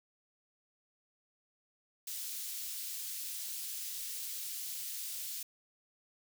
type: high-pass noise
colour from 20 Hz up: white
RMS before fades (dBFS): -41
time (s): 2.07-5.43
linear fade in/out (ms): 5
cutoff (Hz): 3600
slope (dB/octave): 12
effects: none